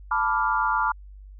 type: chord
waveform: sine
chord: B half-diminished seventh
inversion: third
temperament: equal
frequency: 880 / 987.8 / 1174.7 / 1396.9 Hz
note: A5 / B5 / D6 / F6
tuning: 0 / 0 / 0 / 0 cents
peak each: -26 dBFS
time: 0.11-0.92 s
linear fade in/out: 5 ms
effects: added 49 Hz sine -41 dBFS peak until 1.39 s